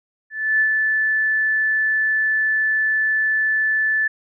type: tone with ADSR envelope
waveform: sine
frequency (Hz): 1747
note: A6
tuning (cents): -13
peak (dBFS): -13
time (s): 0.3-4.08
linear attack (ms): 300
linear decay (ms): 80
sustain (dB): -3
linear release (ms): 9
effects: none